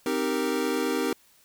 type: chord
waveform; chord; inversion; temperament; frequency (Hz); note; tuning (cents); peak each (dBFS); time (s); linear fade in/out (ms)
square; C minor seventh; none; equal; 261.6 / 311.1 / 392 / 466.2; C4 / Eb4 / G4 / Bb4; 0 / 0 / 0 / 0; -31; 0.06-1.13; 2
effects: white hiss -60 dBFS RMS until 1.44 s